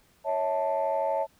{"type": "chord", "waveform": "sine", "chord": "A major", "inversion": "first", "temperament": "equal with one note detuned", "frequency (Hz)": [554.4, 646.8, 880], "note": ["C#5", "E5", "A5"], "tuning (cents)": [0, -33, 0], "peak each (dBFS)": -28, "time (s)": [0.24, 1.27], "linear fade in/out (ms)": 50, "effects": ["tanh soft clip ceiling -18 dBFS", "pink hiss -63 dBFS RMS until 1.39 s"]}